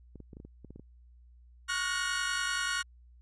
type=clicks; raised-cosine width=3 ms; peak=-34 dBFS; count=10; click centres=0.157 / 0.203 / 0.332 / 0.369 / 0.401 / 0.45 / 0.647 / 0.706 / 0.76 / 0.796 s
type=chord; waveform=sawtooth; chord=Gb major seventh; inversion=second; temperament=equal with one note detuned; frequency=1108.7 / 1429.6 / 1480 / 1864.7 Hz; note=Db6 / F6 / Gb6 / Bb6; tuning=0 / +40 / 0 / 0 cents; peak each=-34 / -30 / -32 / -34 dBFS; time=1.68-2.83 s; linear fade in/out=20 ms
effects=added 60 Hz sine -54 dBFS peak until 3.21 s + resampled to 22050 Hz